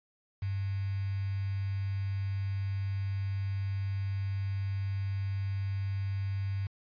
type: tone with quantisation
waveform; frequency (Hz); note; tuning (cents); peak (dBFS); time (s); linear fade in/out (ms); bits
sine; 98; G2; 0; -30; 0.42-6.67; 5; 8
effects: resampled to 11025 Hz